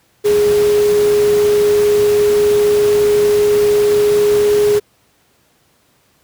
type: tone in noise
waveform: sine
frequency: 415.3 Hz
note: G#4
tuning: in tune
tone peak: -9 dBFS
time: 0.24-4.8 s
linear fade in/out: 20 ms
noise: pink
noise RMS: -25 dBFS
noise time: 0.24-4.8 s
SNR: +13 dB
effects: pink hiss -56 dBFS RMS until 6.23 s + high-pass 80 Hz 12 dB/octave